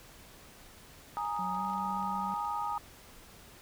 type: chord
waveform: sine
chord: Ab suspended second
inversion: none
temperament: equal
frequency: 830.6 / 932.3 / 1244.5 Hz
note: Ab5 / Bb5 / Eb6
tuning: 0 / 0 / 0 cents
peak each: -36 dBFS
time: 1.17-2.78 s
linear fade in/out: 0 ms
type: clicks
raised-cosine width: 0.2 ms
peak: -37 dBFS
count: 12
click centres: 1.185 / 1.251 / 1.365 / 1.548 / 1.649 / 1.699 / 1.735 / 1.781 / 2.028 / 2.321 / 2.363 / 2.451 s
type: tone with pitch glide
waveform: triangle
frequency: 185 to 192.52 Hz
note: F#3 to G3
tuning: 0 to -31 cents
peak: -37 dBFS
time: 1.39-2.34 s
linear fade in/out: 0 ms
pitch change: +69 cents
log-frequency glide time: 1.55-1.63 s
effects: pink hiss -54 dBFS RMS until 3.61 s